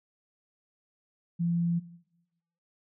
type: tone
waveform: sine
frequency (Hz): 170.7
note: F3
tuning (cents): -39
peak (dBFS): -25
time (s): 1.39-1.8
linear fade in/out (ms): 20
effects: noise-tail reverb RT60 0.9 s tail -18 dB re dry